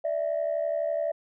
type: tone pair together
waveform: sine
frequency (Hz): 587.3 / 659.2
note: D5 / E5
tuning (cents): 0 / 0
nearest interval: major second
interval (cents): 200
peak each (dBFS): -27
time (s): 0.04-1.12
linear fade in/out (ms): 10
effects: tanh soft clip ceiling -20 dBFS